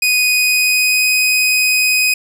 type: tone with pitch glide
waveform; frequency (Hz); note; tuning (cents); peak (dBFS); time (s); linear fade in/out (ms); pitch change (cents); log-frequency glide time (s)
sawtooth; 2489 to 2506; D#7 to D#7; 0 to +12; -8; 0.02-2.14; 5; +12; 0.27-1.1
effects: none